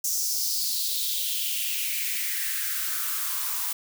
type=noise with high-pass filter sweep; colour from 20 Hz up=blue; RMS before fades=-28 dBFS; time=0.04-3.73 s; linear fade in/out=5 ms; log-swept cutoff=6200 to 940 Hz; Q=4; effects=none